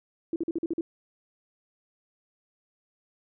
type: tone bursts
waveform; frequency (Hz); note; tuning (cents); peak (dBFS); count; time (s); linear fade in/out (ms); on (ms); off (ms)
sine; 331.3; E4; +9; -25; 7; 0.33-0.81; 2; 30; 45
effects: none